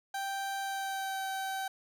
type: tone with pitch glide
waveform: 30% pulse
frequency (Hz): 784 to 771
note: G5 to G5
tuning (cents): 0 to -29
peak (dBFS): -31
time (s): 0.14-1.68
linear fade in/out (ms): 5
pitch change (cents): -29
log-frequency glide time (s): 0.6-1.23
effects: none

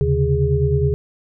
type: tone cluster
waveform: sine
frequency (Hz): 78.1 / 133.9 / 143.4 / 411.2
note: D#2 / C3 / D3 / G#4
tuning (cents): +7 / +40 / -41 / -17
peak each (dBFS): -20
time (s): 0.01-0.94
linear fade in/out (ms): 0
effects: none

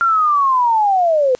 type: linear sweep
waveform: sine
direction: down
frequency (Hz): 1390 to 491.1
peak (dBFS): -11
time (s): 0.01-1.35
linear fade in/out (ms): 0
effects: white hiss -48 dBFS RMS until 1.39 s + resampled to 16000 Hz

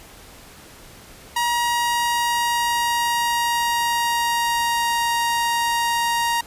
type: tone with pitch glide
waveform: sawtooth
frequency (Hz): 951 to 937.9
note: A#5 to A#5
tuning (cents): +34 to +10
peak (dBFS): -15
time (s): 1.36-6.41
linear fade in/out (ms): 5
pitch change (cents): -24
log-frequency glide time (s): 1.51-5.02
effects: pink hiss -44 dBFS RMS until 6.46 s + resampled to 32000 Hz

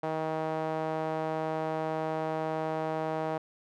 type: tone with band-pass filter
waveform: sawtooth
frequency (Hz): 158.2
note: D#3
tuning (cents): +29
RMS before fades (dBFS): -32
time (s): 0.03-3.38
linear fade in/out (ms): 5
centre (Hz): 700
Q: 1.8
effects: none

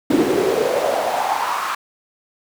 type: noise with high-pass filter sweep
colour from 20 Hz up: brown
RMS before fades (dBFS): -19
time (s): 0.1-1.75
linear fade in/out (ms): 5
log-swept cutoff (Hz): 300 to 1200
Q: 4.7
effects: none

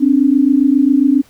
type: tone pair together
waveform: sine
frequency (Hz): 262.8 / 290.2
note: C4 / D4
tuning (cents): +8 / -21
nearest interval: major second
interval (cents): 171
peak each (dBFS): -11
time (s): 0-1.22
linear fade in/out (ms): 20
effects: pink hiss -49 dBFS RMS until 1.29 s

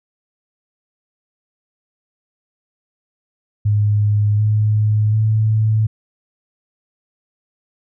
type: tone with pitch steps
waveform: sine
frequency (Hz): 104.3 / 106.68 / 109.11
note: G#2 / G#2 / A2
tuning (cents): +8 / +47 / -14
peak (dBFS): -12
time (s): 3.65-5.87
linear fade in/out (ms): 10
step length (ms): 740
effects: none

